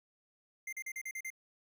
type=tone bursts; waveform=square; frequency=2093 Hz; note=C7; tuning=in tune; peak=-39 dBFS; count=7; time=0.67-1.303 s; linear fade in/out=5 ms; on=57 ms; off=39 ms; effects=none